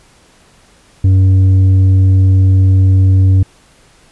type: tone with tanh clipping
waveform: sine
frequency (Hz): 94.9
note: F#2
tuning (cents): +44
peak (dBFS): -6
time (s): 1.04-3.43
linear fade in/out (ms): 5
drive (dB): 5
effects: pink hiss -47 dBFS RMS until 4.11 s + resampled to 24000 Hz